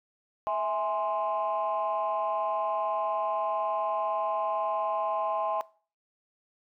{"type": "chord", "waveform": "sine", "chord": "E augmented", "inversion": "none", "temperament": "equal with one note detuned", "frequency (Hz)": [652.4, 830.6, 1046.5], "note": ["E5", "G#5", "B#5"], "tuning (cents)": [-18, 0, 0], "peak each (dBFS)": -30, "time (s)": [0.47, 5.61], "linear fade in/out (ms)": 0, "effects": ["noise-tail reverb RT60 0.4 s tail -20 dB re dry", "tanh soft clip ceiling -20 dBFS"]}